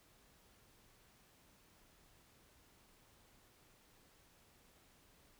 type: silence
effects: pink hiss -68 dBFS RMS until 5.39 s